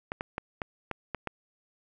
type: clicks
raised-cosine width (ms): 0.5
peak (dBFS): -17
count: 7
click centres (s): 0.119 / 0.209 / 0.381 / 0.618 / 0.913 / 1.147 / 1.273
effects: none